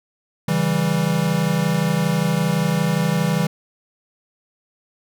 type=chord; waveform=square; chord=C# diminished; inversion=none; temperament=equal with one note detuned; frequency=138.59 / 163.86 / 196 Hz; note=C#3 / E3 / G3; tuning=0 / -10 / 0 cents; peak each=-26 / -20 / -23 dBFS; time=0.48-3.47 s; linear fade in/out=5 ms; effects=none